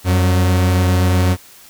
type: tone pair together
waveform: 45% pulse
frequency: 90.94 / 189.6 Hz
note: F#2 / F#3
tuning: -29 / +43 cents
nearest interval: octave + minor second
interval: 1272 cents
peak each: -12 / -22 dBFS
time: 0.04-1.37 s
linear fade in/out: 50 ms
effects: white hiss -43 dBFS RMS until 1.69 s